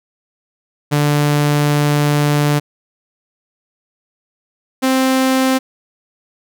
sawtooth tone pair in turn, 146.83 / 262.1 Hz, D3 / C4, 0 / +3 cents, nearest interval minor seventh, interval 1003 cents, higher second, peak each -8 dBFS, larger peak neither, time 0.91-2.6 / 4.82-5.59 s, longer first, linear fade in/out 20 ms, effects none

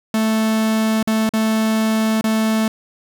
45% pulse tone with dropouts, 219.9 Hz, A3, 1 cent flat, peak -15 dBFS, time 0.14-2.68 s, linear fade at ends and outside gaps 2 ms, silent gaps 1.028-1.074 / 1.292-1.336 / 2.211-2.241 s, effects none

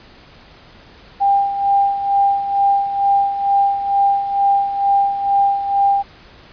sine tone with tremolo, 797 Hz, G5, 28 cents sharp, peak -10 dBFS, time 1.2-6.03 s, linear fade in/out 20 ms, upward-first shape sine, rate 2.2 Hz, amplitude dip 65%, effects pink hiss -44 dBFS RMS until 6.52 s + resampled to 11025 Hz

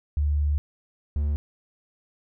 sine / triangle tone pair in turn, 73.42 / 73.42 Hz, D2 / D2, 0 / 0 cents, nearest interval unison, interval 0 cents, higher neither, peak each -20 dBFS, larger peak neither, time 0.17-0.58 / 1.16-1.36 s, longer first, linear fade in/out 0 ms, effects none

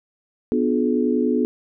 sine chord, B diminished seventh, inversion none, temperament just, 246.9 / 296.3 / 355.6 / 426.7 Hz, B3 / D4 / F4 / Ab4, 0 / +15 / +31 / +47 cents, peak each -20 / -24 / -25 / -23 dBFS, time 0.52-1.45 s, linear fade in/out 0 ms, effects none

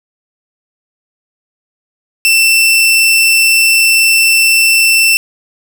sawtooth tone, 2679 Hz, E7, 27 cents sharp, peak -3 dBFS, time 2.25-5.17 s, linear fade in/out 0 ms, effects none

